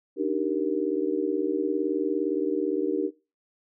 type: chord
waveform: sine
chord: Eb major seventh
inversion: third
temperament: just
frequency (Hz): 291.7 / 311.1 / 388.9 / 466.7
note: D4 / Eb4 / G4 / Bb4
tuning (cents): -12 / 0 / -14 / +2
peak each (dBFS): -30 / -29 / -28 / -30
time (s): 0.16-3.11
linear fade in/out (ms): 50
effects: noise-tail reverb RT60 0.3 s tail -22 dB re dry